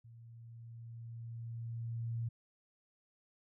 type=tone with level ramp; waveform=sine; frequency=115.8 Hz; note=A#2; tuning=11 cents flat; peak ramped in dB=-53 to -34 dBFS; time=0.04-2.29 s; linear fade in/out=10 ms; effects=none